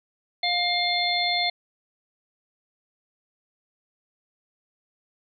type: harmonic tone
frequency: 706 Hz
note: F5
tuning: 19 cents sharp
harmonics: 1 / 3 / 5 / 6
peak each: -27 / -27 / -27 / -27 dBFS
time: 0.43-1.5 s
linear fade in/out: 5 ms
effects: none